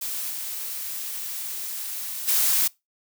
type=noise with level steps; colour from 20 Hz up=blue; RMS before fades=-30 / -32 / -21 dBFS; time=0.01-2.68 s; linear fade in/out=10 ms; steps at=0.29 / 2.27 s; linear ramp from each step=20 ms; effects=noise-tail reverb RT60 0.2 s tail -22 dB re dry